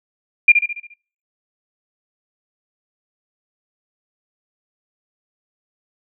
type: tone with echo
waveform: sine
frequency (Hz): 2400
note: D7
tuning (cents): +37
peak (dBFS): -4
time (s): 0.48-0.52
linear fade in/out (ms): 5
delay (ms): 70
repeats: 6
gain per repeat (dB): -6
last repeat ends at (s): 0.94
effects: noise-tail reverb RT60 0.5 s tail -25 dB re dry